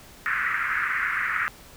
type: band-pass noise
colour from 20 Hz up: pink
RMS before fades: -26 dBFS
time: 0.26-1.48 s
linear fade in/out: 0 ms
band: 1300 to 2100 Hz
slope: 48 dB/octave
effects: pink hiss -48 dBFS RMS until 1.76 s